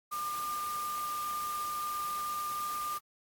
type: tone in noise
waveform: sine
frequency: 1200 Hz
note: D6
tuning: 37 cents sharp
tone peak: -33 dBFS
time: 0.11-2.99 s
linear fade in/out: 20 ms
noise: white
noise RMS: -44 dBFS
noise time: 0.11-2.99 s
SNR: +8 dB
effects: AAC 64 kbps